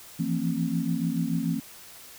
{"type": "tone cluster", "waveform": "sine", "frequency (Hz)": [165.1, 172, 228.8, 267.3], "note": ["E3", "F3", "A#3", "C4"], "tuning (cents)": [3, -26, -32, 37], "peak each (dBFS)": -30, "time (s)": [0.19, 1.6], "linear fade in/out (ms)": 10, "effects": ["white hiss -47 dBFS RMS until 2.18 s"]}